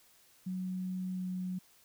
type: tone with pitch glide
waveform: sine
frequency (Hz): 184.9 to 183.62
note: F#3 to F#3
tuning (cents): -1 to -13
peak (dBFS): -34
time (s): 0.46-1.59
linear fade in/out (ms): 10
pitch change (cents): -12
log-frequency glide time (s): 1.13-1.22
effects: white hiss -64 dBFS RMS until 1.84 s